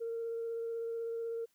sine tone with vibrato, 460 Hz, A#4, 23 cents flat, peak -34 dBFS, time 0-1.46 s, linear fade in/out 20 ms, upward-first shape triangle, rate 16 Hz, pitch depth 13 cents each way, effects tanh soft clip ceiling -31 dBFS + white hiss -75 dBFS RMS until 1.54 s

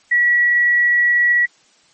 sine tone, 1932 Hz, B6, 39 cents flat, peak -11 dBFS, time 0.11-1.46 s, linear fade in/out 10 ms, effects white hiss -54 dBFS RMS until 1.93 s + MP3 32 kbps

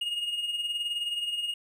triangle tone with tremolo, 2859 Hz, F7, 40 cents sharp, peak -25 dBFS, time 0.01-1.54 s, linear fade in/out 5 ms, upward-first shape sine, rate 19 Hz, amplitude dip 55%, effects none

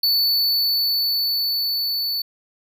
square tone with level ramp, 4476 Hz, C#8, 16 cents sharp, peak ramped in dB -16 to -22 dBFS, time 0.03-2.22 s, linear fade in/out 5 ms, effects none

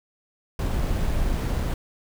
brown noise with sample-and-hold, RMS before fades -24 dBFS, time 0.59-1.74 s, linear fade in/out 2 ms, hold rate 11025 Hz, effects none

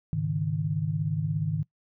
sine chord, Ab suspended fourth, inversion none, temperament equal, 103.83 / 138.59 / 155.56 Hz, Ab2 / Db3 / Eb3, 0 / 0 / 0 cents, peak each -32 / -32 / -27 dBFS, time 0.13-1.63 s, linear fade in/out 0 ms, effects noise-tail reverb RT60 0.1 s tail -21 dB re dry

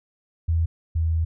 sine tone pair in turn, 82.41 / 81.32 Hz, E2 / E2, 0 / -23 cents, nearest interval unison, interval 23 cents, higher first, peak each -18 / -19 dBFS, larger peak first, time 0.48-0.66 / 0.95-1.25 s, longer second, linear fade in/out 10 ms, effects none

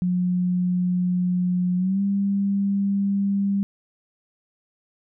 sine tone with pitch glide, 180 to 198.57 Hz, F#3 to G3, -47 to +23 cents, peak -19 dBFS, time 0.02-3.63 s, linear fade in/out 0 ms, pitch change +170 cents, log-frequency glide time 1.77-2.01 s, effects none

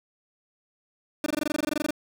30% pulse tone bursts, 300.2 Hz, D4, 38 cents sharp, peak -21 dBFS, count 16, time 1.24-1.907 s, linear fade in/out 2 ms, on 22 ms, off 21 ms, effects 9-bit

